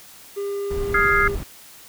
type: tone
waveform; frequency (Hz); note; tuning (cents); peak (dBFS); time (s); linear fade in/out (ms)
triangle; 401.2; G4; +40; -22; 0.36-1.36; 20
type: noise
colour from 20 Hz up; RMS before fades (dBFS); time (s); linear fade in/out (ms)
brown; -28; 0.7-1.44; 10
type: chord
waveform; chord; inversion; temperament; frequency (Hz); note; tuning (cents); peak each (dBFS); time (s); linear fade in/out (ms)
sine; F minor seventh; third; equal; 1244.5 / 1396.9 / 1661.2 / 2093; Eb6 / F6 / Ab6 / C7; 0 / 0 / 0 / 0; -21; 0.94-1.28; 5
effects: white hiss -45 dBFS RMS until 1.88 s